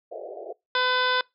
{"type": "band-pass noise", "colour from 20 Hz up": "white", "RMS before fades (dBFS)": -37, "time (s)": [0.11, 0.53], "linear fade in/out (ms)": 10, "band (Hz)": [360, 720], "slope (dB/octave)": 96}
{"type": "harmonic tone", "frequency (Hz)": 504, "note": "B4", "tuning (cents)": 35, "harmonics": [1, 2, 3, 4, 5, 6, 7, 8, 9, 10], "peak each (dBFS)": [-29, -26, -25, -35, -37, -37, -28, -36, -41, -37], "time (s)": [0.75, 1.21], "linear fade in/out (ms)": 2}
{"effects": ["noise-tail reverb RT60 0.2 s tail -24 dB re dry"]}